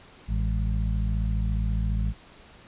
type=harmonic tone with a mistuned harmonic; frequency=54.6 Hz; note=A1; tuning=13 cents flat; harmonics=1 / 2 / 3 / 4; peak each=-24 / -30 / -34 / -36 dBFS; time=0.27-2.14 s; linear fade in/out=50 ms; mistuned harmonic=4; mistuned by=-100 cents; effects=pink hiss -51 dBFS RMS until 2.67 s + resampled to 8000 Hz